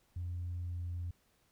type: tone with pitch glide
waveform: sine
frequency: 87.7 to 87.09 Hz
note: F2 to F2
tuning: +8 to -4 cents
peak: -35 dBFS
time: 0.16-1.11 s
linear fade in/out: 5 ms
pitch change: -12 cents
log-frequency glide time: 0.65-0.8 s
effects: tanh soft clip ceiling -33 dBFS + pink hiss -72 dBFS RMS until 1.51 s